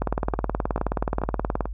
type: two click trains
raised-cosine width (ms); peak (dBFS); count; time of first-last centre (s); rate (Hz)
1; -14 / -9; 4 / 31; 0.34-1.656 / 0.02-1.607; 2.28 / 18.9
effects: noise-tail reverb RT60 0.1 s tail -23 dB re dry + added 50 Hz sine -29 dBFS peak until 1.73 s